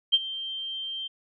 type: tone with ADSR envelope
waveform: sine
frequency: 3148 Hz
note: G7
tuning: 7 cents sharp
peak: -14 dBFS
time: 0.12-1.08 s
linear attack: 21 ms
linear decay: 38 ms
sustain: -17 dB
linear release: 14 ms
effects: none